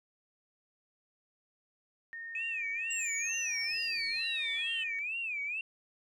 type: tone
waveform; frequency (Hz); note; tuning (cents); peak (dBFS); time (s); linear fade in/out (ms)
sine; 1837; A#6; -26; -40; 2.13-4.99; 0
type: tone with vibrato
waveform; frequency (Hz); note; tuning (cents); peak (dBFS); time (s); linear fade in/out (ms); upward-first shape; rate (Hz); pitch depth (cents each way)
sine; 2500; D#7; +8; -33; 2.35-5.61; 2; sine; 2.2; 180
type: exponential sweep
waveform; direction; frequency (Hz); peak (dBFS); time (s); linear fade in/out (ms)
sine; down; 7740 to 3001; -34; 2.9-4.84; 10
effects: tanh soft clip ceiling -25 dBFS